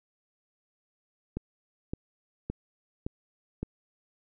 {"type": "click train", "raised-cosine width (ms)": 3, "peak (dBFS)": -19, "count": 5, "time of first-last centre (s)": [1.37, 3.63], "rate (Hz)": 1.77, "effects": []}